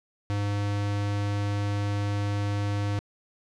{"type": "tone", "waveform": "square", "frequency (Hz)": 102, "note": "G#2", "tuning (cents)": -31, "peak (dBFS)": -26, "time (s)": [0.3, 2.99], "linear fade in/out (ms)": 0, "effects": ["low-pass 6000 Hz 12 dB/octave"]}